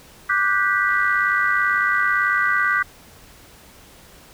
sine chord, G major seventh, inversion second, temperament just, 1176 / 1470 / 1568 / 1960 Hz, D6 / F#6 / G6 / B6, +2 / -12 / 0 / -14 cents, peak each -22 dBFS, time 0.29-2.83 s, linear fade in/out 10 ms
click train, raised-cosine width 0.3 ms, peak -26 dBFS, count 121, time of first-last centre 0.89-2.789 s, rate 63.2 Hz
effects pink hiss -47 dBFS RMS until 4.33 s

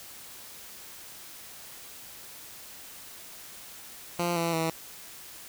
10% pulse tone with pitch steps, 173.3 / 167.88 / 162.63 Hz, F3 / E3 / E3, -13 / +32 / -23 cents, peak -18 dBFS, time 4.19-4.7 s, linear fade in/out 2 ms, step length 170 ms, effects white hiss -46 dBFS RMS until 5.48 s

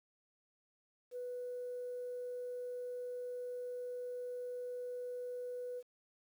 sine tone, 493.9 Hz, B4, in tune, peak -39 dBFS, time 1.11-5.83 s, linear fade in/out 50 ms, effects tanh soft clip ceiling -35 dBFS + 11-bit

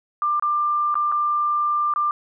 sine tone with dropouts, 1190 Hz, D6, 22 cents sharp, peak -18 dBFS, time 0.22-2.11 s, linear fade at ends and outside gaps 1 ms, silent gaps 0.397-0.424 / 0.943-0.954 / 1.117-1.122 / 1.938-1.96 s, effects none

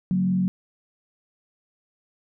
sine tone with frequency modulation, 185.2 Hz, F#3, 2 cents sharp, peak -19 dBFS, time 0.11-0.48 s, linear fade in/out 0 ms, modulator 43.8 Hz, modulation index 0.53, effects none

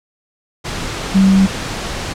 sine tone in noise, 192.8 Hz, G3, 28 cents flat, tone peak -7 dBFS, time 1.14-1.47 s, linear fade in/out 20 ms, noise pink, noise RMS -23 dBFS, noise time 0.64-2.14 s, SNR +13 dB, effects low-pass 7000 Hz 12 dB/octave

